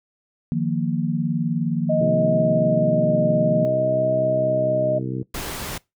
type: chord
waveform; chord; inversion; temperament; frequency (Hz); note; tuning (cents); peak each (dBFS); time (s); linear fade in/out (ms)
sine; Eb suspended second; none; equal; 155.56 / 174.61 / 233.1; Eb3 / F3 / Bb3; 0 / 0 / 0; -24; 0.52-3.65; 0
type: tone with vibrato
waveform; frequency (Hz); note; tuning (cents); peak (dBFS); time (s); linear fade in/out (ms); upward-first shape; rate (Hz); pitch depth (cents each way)
sine; 622.3; D#5; 0; -18; 1.89-4.99; 10; triangle; 0.56; 22
type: harmonic tone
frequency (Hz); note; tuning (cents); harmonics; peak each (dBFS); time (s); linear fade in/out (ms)
64.4; C2; -27; 2 / 3 / 4 / 5 / 6 / 7; -27 / -32 / -33 / -31 / -36 / -36; 2-5.23; 5
type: noise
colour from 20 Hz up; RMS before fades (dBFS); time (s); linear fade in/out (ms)
pink; -30; 5.34-5.78; 5
effects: noise-tail reverb RT60 0.2 s tail -22 dB re dry